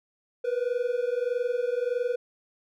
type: tone pair together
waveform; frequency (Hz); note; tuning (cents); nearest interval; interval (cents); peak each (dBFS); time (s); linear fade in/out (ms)
triangle; 478.4 / 500; A#4 / B4; +45 / +21; minor second; 76; -26; 0.44-2.16; 10
effects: none